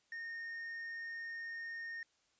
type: tone with quantisation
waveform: triangle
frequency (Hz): 1839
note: A#6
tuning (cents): -24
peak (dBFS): -40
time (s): 0.12-2.03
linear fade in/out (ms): 2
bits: 11
effects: white hiss -75 dBFS RMS until 2.39 s + resampled to 16000 Hz